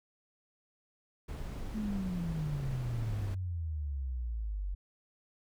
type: noise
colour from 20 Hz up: brown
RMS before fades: -40 dBFS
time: 1.28-3.35 s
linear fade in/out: 10 ms
type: exponential sweep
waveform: sine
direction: down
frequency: 220 to 45.68 Hz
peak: -33 dBFS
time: 1.74-4.75 s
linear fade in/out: 10 ms
effects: none